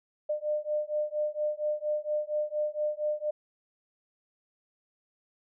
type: beating tone pair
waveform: sine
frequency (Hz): 600 / 604.3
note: D5 / D5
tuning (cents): +37 / +49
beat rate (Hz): 4.3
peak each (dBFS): -31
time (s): 0.29-3.31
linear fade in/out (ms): 10
effects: none